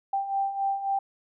sine beating tone pair, 784 / 787.7 Hz, G5 / G5, 0 / +8 cents, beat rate 3.7 Hz, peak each -32 / -26 dBFS, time 0.13-0.99 s, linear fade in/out 5 ms, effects none

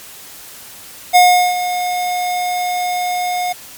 square tone with ADSR envelope, 720 Hz, F#5, 47 cents flat, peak -5 dBFS, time 1.13-3.53 s, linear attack 27 ms, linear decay 390 ms, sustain -12 dB, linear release 11 ms, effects white hiss -36 dBFS RMS until 3.77 s + MP3 96 kbps

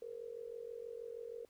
sine tone with amplitude modulation, 467.2 Hz, A#4, 4 cents sharp, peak -40 dBFS, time 0.02-1.45 s, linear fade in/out 2 ms, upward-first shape sine, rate 46.3 Hz, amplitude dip 85%, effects pink hiss -73 dBFS RMS until 1.49 s

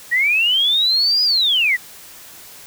sine linear two-way sweep, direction up then down, 1864.7 to 4978 to 1864.7 Hz, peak -13 dBFS, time 0.11-1.77 s, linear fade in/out 20 ms, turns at 1.23 s, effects white hiss -40 dBFS RMS until 2.66 s

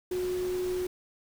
sine tone in noise, 364.3 Hz, F#4, 27 cents flat, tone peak -28 dBFS, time 0.11-0.87 s, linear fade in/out 5 ms, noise pink, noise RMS -43 dBFS, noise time 0.11-0.87 s, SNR +12 dB, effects none

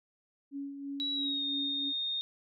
sine tone with tremolo, 279.6 Hz, C#4, 15 cents sharp, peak -35 dBFS, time 0.51-1.93 s, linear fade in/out 50 ms, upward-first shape sine, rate 3 Hz, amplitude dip 50%
sine tone with pitch glide, 3900 to 3681 Hz, B7 to A#7, -23 to -23 cents, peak -31 dBFS, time 1-2.21 s, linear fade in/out 0 ms, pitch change -100 cents, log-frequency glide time 1.14-1.44 s
effects none

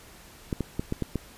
clicks, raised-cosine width 3 ms, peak -14 dBFS, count 6, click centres 0.528 / 0.607 / 0.795 / 0.924 / 1.023 / 1.157 s, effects pink hiss -50 dBFS RMS until 1.37 s + resampled to 32000 Hz

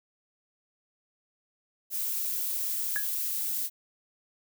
violet noise, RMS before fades -31 dBFS, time 1.9-3.7 s, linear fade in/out 50 ms
sine tone with exponential decay, 1674 Hz, G#6, 13 cents sharp, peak -25 dBFS, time 2.96-3.08 s, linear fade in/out 0 ms, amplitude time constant 25 ms
effects none

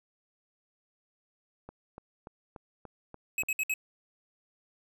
click train, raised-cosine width 1 ms, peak -30 dBFS, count 7, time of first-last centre 1.69-3.434 s, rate 3.44 Hz
square tone bursts, 2562 Hz, E7, 50 cents flat, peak -28 dBFS, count 4, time 3.38-3.739 s, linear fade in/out 2 ms, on 44 ms, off 61 ms
effects none

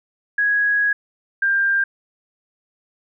sine tone pair in turn, 1661.2 / 1592.8 Hz, G#6 / G6, 0 / +27 cents, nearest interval minor second, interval 73 cents, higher first, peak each -15 dBFS, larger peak neither, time 0.38-0.93 / 1.42-1.84 s, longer first, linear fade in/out 5 ms, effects none

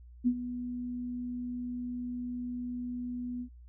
sine tone with ADSR envelope, 245.7 Hz, B3, 9 cents flat, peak -21 dBFS, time 0.24-3.49 s, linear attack 31 ms, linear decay 65 ms, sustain -13 dB, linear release 79 ms, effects added 60 Hz sine -49 dBFS peak until 3.68 s

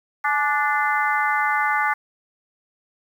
harmonic tone with a mistuned harmonic, 293.7 Hz, D4, in tune, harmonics 3 / 4 / 5 / 6 / 7, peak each -23 / -24 / -25 / -26 / -26 dBFS, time 0.24-1.94 s, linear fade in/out 10 ms, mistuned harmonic 3, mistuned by -56 cents, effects 8-bit

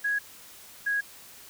sine tone pair in turn, 1661.2 / 1652.8 Hz, G#6 / G#6, 0 / -9 cents, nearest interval unison, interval 9 cents, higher first, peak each -24 dBFS, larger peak neither, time 0.04-0.19 / 0.86-1.01 s, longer neither, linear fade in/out 10 ms, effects white hiss -49 dBFS RMS until 1.49 s

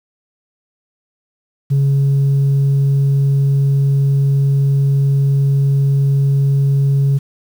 sine tone, 138.59 Hz, C#3, in tune, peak -8 dBFS, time 1.7-7.19 s, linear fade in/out 20 ms, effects tanh soft clip ceiling -9 dBFS + 7-bit

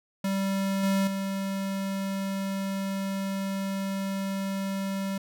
square tone with level steps, 194.7 Hz, G3, 12 cents flat, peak -26 / -23 / -29 dBFS, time 0.24-5.18 s, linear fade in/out 5 ms, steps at 0.83 / 1.07 s, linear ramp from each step 5 ms, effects none

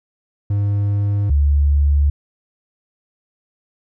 triangle / sine tone pair in turn, 101.6 / 71.84 Hz, G#2 / D2, -38 / -38 cents, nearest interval tritone, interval 600 cents, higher first, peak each -13 / -11 dBFS, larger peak second, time 0.5-1.3 / 1.3-2.1 s, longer neither, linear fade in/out 5 ms, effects none

